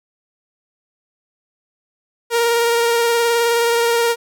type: tone with vibrato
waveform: sawtooth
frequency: 467.9 Hz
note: A#4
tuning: 6 cents sharp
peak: -10 dBFS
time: 2.3-4.16 s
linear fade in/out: 50 ms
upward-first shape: sine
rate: 19 Hz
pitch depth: 20 cents each way
effects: none